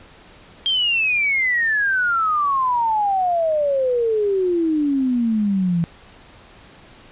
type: exponential sweep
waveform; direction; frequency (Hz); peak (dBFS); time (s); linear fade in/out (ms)
sine; down; 3216 to 165; -16; 0.66-5.84; 0
effects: pink hiss -46 dBFS RMS until 7.11 s + resampled to 8000 Hz